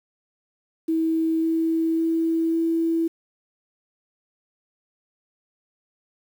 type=tone with pitch steps; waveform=sine; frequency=323.4 / 325.5 / 327.5 / 329.6 Hz; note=E4 / E4 / E4 / E4; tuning=-33 / -22 / -11 / 0 cents; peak=-19 dBFS; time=0.88-3.08 s; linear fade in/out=10 ms; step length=550 ms; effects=8-bit